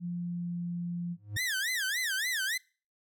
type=tone with pitch glide; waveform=sine; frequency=174.61 to 173.6 Hz; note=F3 to F3; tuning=0 to -10 cents; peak=-32 dBFS; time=0-1.17 s; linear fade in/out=50 ms; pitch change=-10 cents; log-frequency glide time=0.11-0.57 s
type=tone with exponential growth; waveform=triangle; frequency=103.83 Hz; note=G#2; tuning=in tune; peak=-28 dBFS; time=1.15-1.37 s; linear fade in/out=5 ms; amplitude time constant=47 ms
type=tone with vibrato; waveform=sawtooth; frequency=1760 Hz; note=A6; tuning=in tune; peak=-26 dBFS; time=1.36-2.58 s; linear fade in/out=10 ms; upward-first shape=sine; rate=3.5 Hz; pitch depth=260 cents each way
effects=noise-tail reverb RT60 0.4 s tail -26 dB re dry